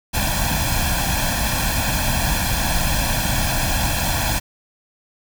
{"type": "noise with comb filter", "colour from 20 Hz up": "pink", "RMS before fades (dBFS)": -20, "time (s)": [0.13, 4.4], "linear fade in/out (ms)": 20, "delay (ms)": 1.2, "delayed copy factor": 0.9, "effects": []}